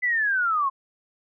sine linear sweep, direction down, 2022 to 1046.5 Hz, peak -20 dBFS, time 0.02-0.7 s, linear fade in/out 20 ms, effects none

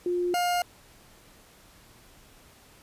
sine / 40% pulse tone pair in turn, 354.2 / 708.4 Hz, F4 / F5, +24 / +24 cents, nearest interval octave, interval 1200 cents, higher second, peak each -24 / -23 dBFS, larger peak second, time 0.06-0.34 / 0.34-0.62 s, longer neither, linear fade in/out 2 ms, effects pink hiss -55 dBFS RMS until 2.82 s + resampled to 32000 Hz

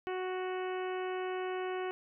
harmonic tone, 370 Hz, F#4, in tune, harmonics 1 / 2 / 3 / 4 / 5 / 6 / 7 / 8, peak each -35 / -41 / -45 / -47 / -49 / -51 / -52 / -53 dBFS, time 0.07-1.91 s, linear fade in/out 0 ms, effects none

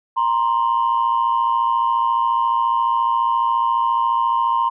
sine tone pair together, 934.6 / 1049 Hz, A#5 / C6, +4 / +4 cents, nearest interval major second, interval 200 cents, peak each -17 dBFS, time 0.16-4.7 s, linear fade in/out 20 ms, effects tanh soft clip ceiling -10 dBFS

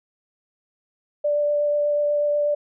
sine tone with vibrato, 587.3 Hz, D5, in tune, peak -18 dBFS, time 1.24-2.55 s, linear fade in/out 10 ms, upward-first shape triangle, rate 8.2 Hz, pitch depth 10 cents each way, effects none

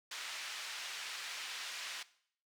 pink band-pass noise, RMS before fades -44 dBFS, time 0.11-2.03 s, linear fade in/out 5 ms, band 1800 to 5500 Hz, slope 12 dB/octave, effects noise-tail reverb RT60 0.6 s tail -18 dB re dry

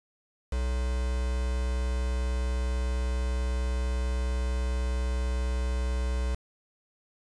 triangle tone with quantisation, 62.2 Hz, B1, 13 cents sharp, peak -24 dBFS, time 0.52-6.35 s, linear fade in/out 5 ms, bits 6, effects resampled to 22050 Hz

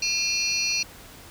sine tone cluster, 2419 / 2695 / 4302 / 4752 / 5790 Hz, D#7 / E7 / C8 / D8 / F#8, -49 / +38 / +47 / +20 / -38 cents, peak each -31 / -30 / -26 / -31 / -27 dBFS, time 0.02-0.83 s, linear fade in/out 5 ms, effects tanh soft clip ceiling -14 dBFS + pink hiss -46 dBFS RMS until 1.3 s

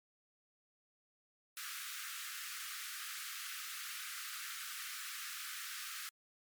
pink high-pass noise, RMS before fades -45 dBFS, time 1.57-6.09 s, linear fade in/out 0 ms, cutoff 1200 Hz, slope 96 dB/octave, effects MP3 96 kbps

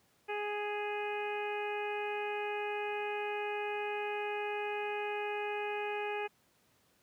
harmonic tone, 415.3 Hz, G#4, in tune, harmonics 1 / 2 / 3 / 4 / 5 / 6 / 7, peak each -37 / -39 / -49 / -45 / -48 / -42 / -52 dBFS, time 0.28-6.28 s, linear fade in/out 20 ms, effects pink hiss -70 dBFS RMS until 7.02 s + high-pass 100 Hz 12 dB/octave

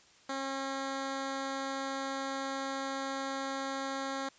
10% pulse tone, 270.7 Hz, C#4, 41 cents flat, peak -26 dBFS, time 0.29-4.29 s, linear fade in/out 5 ms, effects white hiss -61 dBFS RMS until 4.38 s + resampled to 16000 Hz

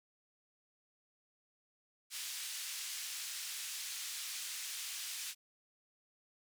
white band-pass noise, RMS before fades -43 dBFS, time 2.1-5.35 s, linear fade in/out 50 ms, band 2200 to 8800 Hz, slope 12 dB/octave, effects none

